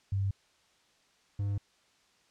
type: tone pair in turn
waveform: sine / triangle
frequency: 98 / 100.7 Hz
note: G2 / G2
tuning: 0 / +47 cents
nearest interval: unison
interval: 47 cents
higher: second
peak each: -27 dBFS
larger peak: neither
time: 0.12-0.31 / 1.39-1.58 s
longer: neither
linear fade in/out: 5 ms
effects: white hiss -67 dBFS RMS until 2.3 s + low-pass 6000 Hz 12 dB/octave